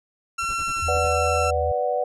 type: tone with pitch glide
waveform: 30% pulse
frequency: 1356 to 1344.3 Hz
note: E6 to E6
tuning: +49 to +34 cents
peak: -21 dBFS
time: 0.38-1.51 s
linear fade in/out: 10 ms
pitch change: -15 cents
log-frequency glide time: 0.52-1.35 s
type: noise with tremolo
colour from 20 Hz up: brown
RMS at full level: -36 dBFS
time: 0.4-1.12 s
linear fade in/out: 50 ms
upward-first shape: sine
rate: 11 Hz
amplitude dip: 100%
type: tone with vibrato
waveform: sine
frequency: 79.8 Hz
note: D#2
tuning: 44 cents sharp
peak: -26 dBFS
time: 0.82-1.72 s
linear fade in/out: 5 ms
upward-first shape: triangle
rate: 2.4 Hz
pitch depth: 15 cents each way
type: chord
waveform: sine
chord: B minor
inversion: none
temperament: equal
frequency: 493.9 / 587.3 / 740 Hz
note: B4 / D5 / F#5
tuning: 0 / 0 / 0 cents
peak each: -25 dBFS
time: 0.88-2.04 s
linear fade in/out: 5 ms
effects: resampled to 24000 Hz